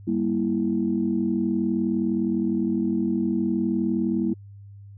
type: chord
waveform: sine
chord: E diminished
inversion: first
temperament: just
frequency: 197.78 / 237.3 / 329.6 Hz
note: G3 / Bb3 / E4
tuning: +16 / +31 / 0 cents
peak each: -25 dBFS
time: 0.07-4.34 s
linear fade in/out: 10 ms
effects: tanh soft clip ceiling -11 dBFS + added 100 Hz sine -41 dBFS peak until 4.97 s